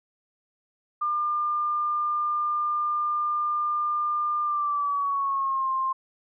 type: tone with pitch glide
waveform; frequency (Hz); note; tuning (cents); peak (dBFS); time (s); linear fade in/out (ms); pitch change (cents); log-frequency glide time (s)
sine; 1200 to 1056.8; D6 to C6; +37 to +17; -23; 1.01-5.93; 10; -220; 4.43-5.7
effects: none